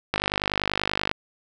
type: click train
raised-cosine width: 0.3 ms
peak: -6 dBFS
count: 50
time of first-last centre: 0.14-1.114 s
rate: 50.3 Hz
effects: none